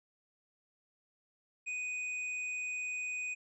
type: tone with tanh clipping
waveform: sine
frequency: 2489 Hz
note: D#7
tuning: in tune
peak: -37 dBFS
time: 1.66-3.35 s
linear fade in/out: 20 ms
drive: 9 dB
effects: resampled to 22050 Hz